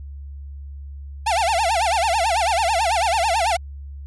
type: tone with vibrato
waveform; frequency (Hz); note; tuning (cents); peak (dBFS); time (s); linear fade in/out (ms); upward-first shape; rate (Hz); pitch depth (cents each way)
45% pulse; 780; G5; -9; -17; 1.26-3.57; 10; sine; 9.1; 280
effects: added 70 Hz sine -32 dBFS peak until 4.06 s + resampled to 24000 Hz